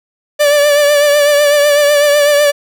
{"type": "tone with vibrato", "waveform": "45% pulse", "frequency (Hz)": 583, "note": "D5", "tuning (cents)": -13, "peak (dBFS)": -7, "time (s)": [0.39, 2.52], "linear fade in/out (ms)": 20, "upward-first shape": "triangle", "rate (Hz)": 8, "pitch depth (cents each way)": 44, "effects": []}